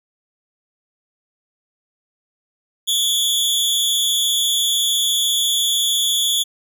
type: tone with amplitude modulation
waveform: sawtooth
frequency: 3405 Hz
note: G#7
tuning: 42 cents sharp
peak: -9 dBFS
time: 2.87-6.44 s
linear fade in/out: 20 ms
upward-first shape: sine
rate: 226 Hz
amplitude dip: 90%
effects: none